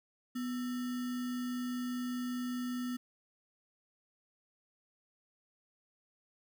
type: tone with sample-and-hold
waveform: sine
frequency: 247.5 Hz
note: B3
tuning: 4 cents sharp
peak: -34 dBFS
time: 0.35-2.97 s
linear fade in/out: 10 ms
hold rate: 1575 Hz
effects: none